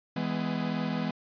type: chord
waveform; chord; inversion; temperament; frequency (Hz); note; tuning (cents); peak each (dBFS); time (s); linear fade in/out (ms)
45% pulse; E major; none; equal with one note detuned; 164.81 / 207.7 / 250.4; E3 / G#3 / B3; 0 / 0 / +24; -33; 0.16-1.11; 5
effects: resampled to 11025 Hz